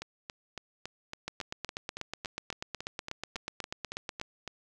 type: two click trains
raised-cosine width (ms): 0.2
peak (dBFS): -18 / -21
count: 25 / 17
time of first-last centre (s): 1.28-4.214 / 0.02-4.477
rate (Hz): 8.18 / 3.59
effects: none